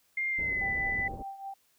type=tone with pitch glide; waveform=sine; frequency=2112 to 1995.8 Hz; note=C7 to B6; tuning=+16 to +18 cents; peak=-28 dBFS; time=0.17-1.08 s; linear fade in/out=5 ms; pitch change=-98 cents; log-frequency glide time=0.3-0.66 s
type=low-pass noise; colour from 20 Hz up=pink; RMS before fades=-41 dBFS; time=0.38-1.23 s; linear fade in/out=10 ms; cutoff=640 Hz; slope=24 dB/octave
type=tone with tremolo; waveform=sine; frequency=784 Hz; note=G5; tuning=in tune; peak=-35 dBFS; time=0.61-1.54 s; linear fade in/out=5 ms; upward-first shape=triangle; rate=4.9 Hz; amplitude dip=75%
effects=white hiss -69 dBFS RMS until 1.78 s